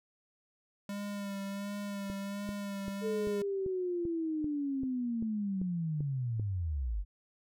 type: tone with vibrato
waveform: square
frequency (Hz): 200.4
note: G3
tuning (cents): +38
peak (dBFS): -37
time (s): 0.89-3.42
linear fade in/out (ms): 2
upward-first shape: sine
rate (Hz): 1.4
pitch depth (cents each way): 29
type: click train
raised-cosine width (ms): 3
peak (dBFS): -29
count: 12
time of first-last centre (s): 2.1-6.397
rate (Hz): 2.56
type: linear sweep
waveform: sine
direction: down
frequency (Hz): 444.4 to 43.65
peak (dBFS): -31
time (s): 3.01-7.05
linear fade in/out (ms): 50
effects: none